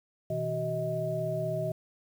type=tone cluster; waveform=sine; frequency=123.5 / 159.6 / 377.2 / 632 Hz; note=B2 / D#3 / F#4 / D#5; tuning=0 / +44 / +33 / +27 cents; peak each=-36 / -35 / -38 / -31 dBFS; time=0.3-1.72 s; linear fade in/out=5 ms; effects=9-bit